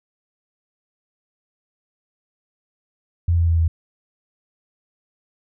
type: tone with pitch steps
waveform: sine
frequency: 85.4 / 84.22 / 83.06 / 81.92 Hz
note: F2 / E2 / E2 / E2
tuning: -38 / +38 / +14 / -10 cents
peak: -14 dBFS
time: 3.28-3.68 s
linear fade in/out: 5 ms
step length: 100 ms
effects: none